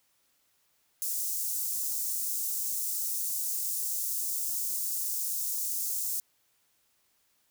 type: high-pass noise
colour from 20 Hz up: white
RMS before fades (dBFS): -32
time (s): 1.02-6.2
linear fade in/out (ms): 0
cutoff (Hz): 6200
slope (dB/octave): 24
effects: white hiss -71 dBFS RMS until 7.5 s